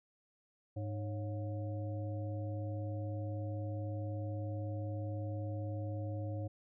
harmonic tone with a mistuned harmonic, 102.7 Hz, G#2, 19 cents flat, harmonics 1 / 3 / 5 / 7, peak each -37 / -46 / -46 / -53 dBFS, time 0.76-6.48 s, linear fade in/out 10 ms, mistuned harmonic 5, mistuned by +110 cents, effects none

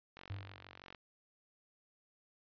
click train, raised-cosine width 0.3 ms, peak -34 dBFS, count 37, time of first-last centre 0.17-0.948 s, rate 46.3 Hz
triangle tone with exponential decay, 98.9 Hz, G2, 16 cents sharp, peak -36 dBFS, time 0.3-0.81 s, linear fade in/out 5 ms, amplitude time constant 110 ms
effects resampled to 11025 Hz

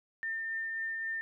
sine tone with tremolo, 1804 Hz, A6, 43 cents sharp, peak -32 dBFS, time 0.23-1.21 s, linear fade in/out 0 ms, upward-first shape triangle, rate 3.7 Hz, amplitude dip 25%, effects none

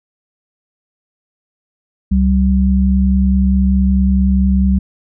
sine tone pair together, 67.7 / 192.43 Hz, C#2 / G3, -40 / -32 cents, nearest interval octave + tritone, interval 1808 cents, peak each -12 dBFS, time 2.11-4.79 s, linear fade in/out 10 ms, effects none

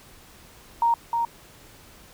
sine tone with echo, 932.3 Hz, A#5, in tune, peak -17 dBFS, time 0.82-0.94 s, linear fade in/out 2 ms, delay 310 ms, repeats 1, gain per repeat -4 dB, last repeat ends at 1.25 s, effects pink hiss -50 dBFS RMS until 2.13 s

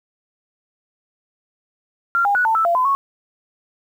sine tone with pitch steps, 1382 / 809 / 1471 / 892 / 1319 / 686 / 1016 / 1104 Hz, F6 / G#5 / F#6 / A5 / E6 / F5 / B5 / C#6, -19 / -46 / -11 / +23 / +1 / -31 / +49 / -7 cents, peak -14 dBFS, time 2.15-2.95 s, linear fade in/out 0 ms, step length 100 ms, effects 8-bit

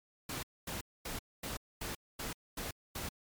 pink noise bursts, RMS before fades -40 dBFS, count 8, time 0.29-3.09 s, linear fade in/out 5 ms, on 140 ms, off 240 ms, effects MP3 96 kbps

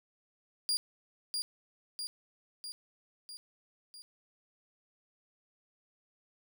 35% pulse tone with echo, 4812 Hz, D8, 41 cents sharp, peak -27 dBFS, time 0.69-0.77 s, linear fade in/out 0 ms, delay 650 ms, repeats 5, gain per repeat -4 dB, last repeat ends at 4.02 s, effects none

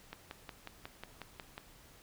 click train, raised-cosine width 0.3 ms, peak -27 dBFS, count 9, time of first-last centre 0.13-1.579 s, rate 5.52 Hz, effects pink hiss -59 dBFS RMS until 2.02 s

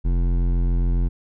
sine tone with hard clipping, 43.65 Hz, F1, in tune, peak -19 dBFS, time 0.04-1.09 s, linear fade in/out 20 ms, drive 13 dB, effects none

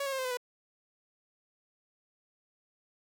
sawtooth tone with pitch steps, 560 / 545.9 / 532.2 / 518.9 / 505.9 / 493.2 Hz, C#5 / C#5 / C5 / C5 / B4 / B4, +18 / -27 / +29 / -14 / +42 / -2 cents, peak -28 dBFS, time 0-0.372 s, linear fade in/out 5 ms, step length 62 ms, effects none

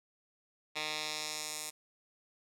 10% pulse tone with band-pass filter sweep, 153.2 Hz, D#3, 27 cents flat, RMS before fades -39 dBFS, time 0.75-1.71 s, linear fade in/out 20 ms, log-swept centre 3200 to 8800 Hz, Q 1.3, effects none

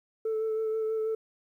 sine tone with vibrato, 440 Hz, A4, in tune, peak -25 dBFS, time 0.25-1.15 s, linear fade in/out 5 ms, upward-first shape sine, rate 6.2 Hz, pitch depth 17 cents each way, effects tanh soft clip ceiling -25 dBFS + 11-bit

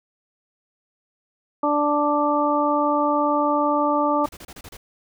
harmonic tone, 293.7 Hz, D4, in tune, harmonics 1 / 2 / 3 / 4, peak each -23 / -23 / -23 / -23 dBFS, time 1.63-4.26 s, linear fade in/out 5 ms
pink noise bursts, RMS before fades -40 dBFS, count 7, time 4.24-4.77 s, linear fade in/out 5 ms, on 50 ms, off 30 ms
effects none

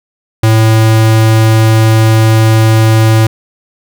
square tone, 110.9 Hz, A2, 14 cents sharp, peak -5 dBFS, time 0.43-3.27 s, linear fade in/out 5 ms, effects none

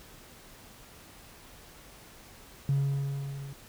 triangle tone with level ramp, 138.9 Hz, C#3, 4 cents sharp, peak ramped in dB -19 to -37 dBFS, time 2.69-3.53 s, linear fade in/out 2 ms, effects tanh soft clip ceiling -20 dBFS + pink hiss -52 dBFS RMS until 3.68 s

